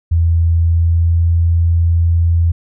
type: tone with pitch glide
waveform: sine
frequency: 83.4 to 84.22 Hz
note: E2 to E2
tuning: +21 to +38 cents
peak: -9 dBFS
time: 0.11-2.52 s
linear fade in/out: 10 ms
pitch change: +17 cents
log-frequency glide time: 0.6-1.26 s
effects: none